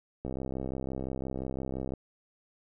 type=click train; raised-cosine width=2 ms; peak=-22 dBFS; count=112; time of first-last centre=0.25-1.937 s; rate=65.8 Hz; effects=none